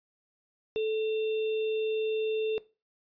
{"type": "tone with sample-and-hold", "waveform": "sine", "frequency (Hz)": 436.5, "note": "A4", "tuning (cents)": -14, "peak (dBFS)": -26, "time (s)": [0.76, 2.58], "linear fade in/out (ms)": 0, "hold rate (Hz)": 3150, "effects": ["noise-tail reverb RT60 0.3 s tail -19 dB re dry", "resampled to 11025 Hz"]}